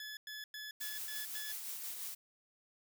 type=tone bursts; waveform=20% pulse; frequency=1715 Hz; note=A6; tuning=45 cents flat; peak=-39 dBFS; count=6; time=0-1.52 s; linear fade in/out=2 ms; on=170 ms; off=100 ms
type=noise with tremolo; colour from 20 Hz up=blue; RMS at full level=-42 dBFS; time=0.8-2.15 s; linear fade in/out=10 ms; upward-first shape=sine; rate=5.8 Hz; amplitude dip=35%
effects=none